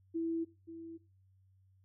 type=tone with echo; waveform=sine; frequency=330 Hz; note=E4; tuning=2 cents sharp; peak=-32 dBFS; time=0.14-0.45 s; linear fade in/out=20 ms; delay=530 ms; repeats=1; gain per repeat=-12 dB; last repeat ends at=0.98 s; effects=noise-tail reverb RT60 0.3 s tail -17 dB re dry + added 95 Hz sine -64 dBFS peak until 1.84 s